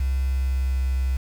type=tone with pitch glide; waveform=triangle; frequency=66 to 65.13 Hz; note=C2 to C2; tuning=+16 to -7 cents; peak=-16 dBFS; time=0-1.17 s; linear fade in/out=5 ms; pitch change=-23 cents; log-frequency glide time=0.22-0.91 s; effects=tanh soft clip ceiling -18 dBFS + 7-bit